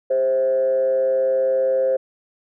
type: tone with frequency modulation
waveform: sine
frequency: 525 Hz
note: C5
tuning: 6 cents sharp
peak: -15 dBFS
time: 0.1-1.97 s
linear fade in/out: 10 ms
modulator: 125 Hz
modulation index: 0.45
effects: tanh soft clip ceiling -11 dBFS